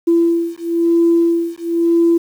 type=beating tone pair; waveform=sine; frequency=336.6 / 337.6 Hz; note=E4 / E4; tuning=+36 / +41 cents; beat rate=1 Hz; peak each=-14 dBFS; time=0.07-2.18 s; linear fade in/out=10 ms; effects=tanh soft clip ceiling -4 dBFS + 7-bit